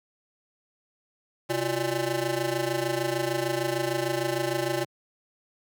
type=ring-modulated tone; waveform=20% pulse; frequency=236.6 Hz; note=A#3; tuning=26 cents sharp; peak=-17 dBFS; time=1.49-4.85 s; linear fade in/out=10 ms; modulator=105 Hz; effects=high-pass 150 Hz 12 dB/octave